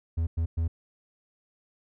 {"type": "tone bursts at uneven times", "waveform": "triangle", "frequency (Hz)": 82.41, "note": "E2", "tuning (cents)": 0, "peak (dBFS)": -22, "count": 3, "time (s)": [[0.17, 0.27], [0.37, 0.46], [0.57, 0.68]], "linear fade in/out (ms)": 10, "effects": []}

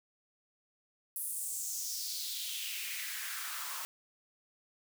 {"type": "noise with high-pass filter sweep", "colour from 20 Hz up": "white", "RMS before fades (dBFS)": -39, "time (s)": [1.16, 3.85], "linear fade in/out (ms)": 0, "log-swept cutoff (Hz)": [11000, 950], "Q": 3.1, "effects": []}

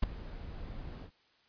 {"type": "noise with ADSR envelope", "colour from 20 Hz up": "brown", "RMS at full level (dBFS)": -25, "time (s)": [0.02, 1.11], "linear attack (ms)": 14, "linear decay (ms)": 8, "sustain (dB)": -18, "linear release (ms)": 78, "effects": ["white hiss -68 dBFS RMS until 1.48 s", "resampled to 11025 Hz"]}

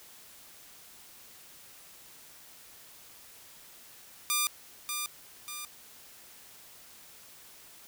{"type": "tone with echo", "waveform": "5% pulse", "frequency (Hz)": 1200, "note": "D6", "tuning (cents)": 37, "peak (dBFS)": -14, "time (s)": [4.3, 4.47], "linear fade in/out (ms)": 0, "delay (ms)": 590, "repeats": 2, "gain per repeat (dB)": -6, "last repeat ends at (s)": 5.65, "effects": ["white hiss -53 dBFS RMS until 7.87 s"]}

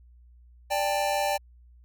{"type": "chord", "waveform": "square", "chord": "D suspended fourth", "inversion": "none", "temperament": "equal with one note detuned", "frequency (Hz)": [587.3, 794.5, 880], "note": ["D5", "G5", "A5"], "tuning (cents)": [0, 23, 0], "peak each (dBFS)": [-29, -28, -33], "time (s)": [0.7, 1.38], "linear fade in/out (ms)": 20, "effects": ["added 60 Hz sine -51 dBFS peak until 1.84 s"]}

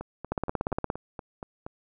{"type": "two click trains", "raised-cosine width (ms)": 1, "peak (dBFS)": [-22, -13], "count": [8, 11], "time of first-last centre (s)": [[0.01, 1.665], [0.32, 0.901]], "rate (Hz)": [4.23, 17.2], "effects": []}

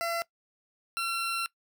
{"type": "tone pair in turn", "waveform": "20% pulse", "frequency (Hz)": [677, 1358.3], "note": ["E5", "F6"], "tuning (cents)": [46, -49], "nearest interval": "octave", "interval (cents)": 1205, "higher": "second", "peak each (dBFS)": -24, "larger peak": "neither", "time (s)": [[0.01, 0.22], [0.97, 1.46]], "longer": "second", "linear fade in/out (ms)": 0, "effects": ["noise-tail reverb RT60 0.1 s tail -20 dB re dry"]}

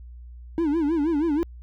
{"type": "tone with vibrato", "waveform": "triangle", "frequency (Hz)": 311.1, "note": "D#4", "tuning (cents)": 0, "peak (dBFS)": -18, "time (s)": [0.58, 1.43], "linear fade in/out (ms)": 0, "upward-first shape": "sine", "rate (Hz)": 6.3, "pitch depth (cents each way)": 160, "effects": ["added 60 Hz sine -39 dBFS peak until 1.62 s"]}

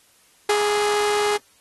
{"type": "tone with ADSR envelope", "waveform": "sawtooth", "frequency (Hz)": 415.3, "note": "G#4", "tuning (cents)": 0, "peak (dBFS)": -12, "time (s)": [0.49, 1.38], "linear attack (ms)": 6, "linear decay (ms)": 69, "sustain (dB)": -3, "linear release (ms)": 21, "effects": ["white hiss -57 dBFS RMS until 1.6 s", "AAC 32 kbps"]}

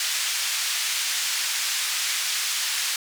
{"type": "band-pass noise", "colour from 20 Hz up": "white", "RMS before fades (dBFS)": -26, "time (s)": [0, 2.96], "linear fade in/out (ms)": 2, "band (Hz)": [1700, 6800], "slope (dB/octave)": 12, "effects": []}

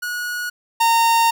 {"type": "tone pair in turn", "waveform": "45% pulse", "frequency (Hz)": [1456, 919.7], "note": ["F#6", "A#5"], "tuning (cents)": [-28, -24], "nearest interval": "minor sixth", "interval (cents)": 796, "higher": "first", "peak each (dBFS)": [-23, -13], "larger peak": "second", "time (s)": [[0.02, 0.5], [0.8, 1.31]], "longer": "second", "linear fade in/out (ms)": 10, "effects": []}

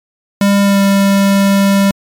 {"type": "tone with pitch glide", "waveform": "square", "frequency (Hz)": [200, 197.59], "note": ["G3", "G3"], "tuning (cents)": [35, 14], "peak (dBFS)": -8, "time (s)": [0.41, 1.91], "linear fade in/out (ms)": 2, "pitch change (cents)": -21, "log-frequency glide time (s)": [0.62, 0.81], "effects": ["MP3 96 kbps"]}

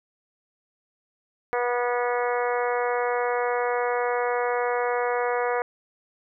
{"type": "harmonic tone", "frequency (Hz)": 243.4, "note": "B3", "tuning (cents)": -25, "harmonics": [2, 3, 4, 5, 6, 7, 8, 9], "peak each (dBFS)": [-25, -29, -31, -33, -35, -36, -37, -38], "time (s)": [1.53, 5.62], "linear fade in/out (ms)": 0, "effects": []}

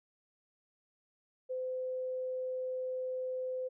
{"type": "tone", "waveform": "sine", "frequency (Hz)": 512, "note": "C5", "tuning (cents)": -38, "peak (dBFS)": -34, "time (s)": [1.49, 3.69], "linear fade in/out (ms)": 20, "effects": []}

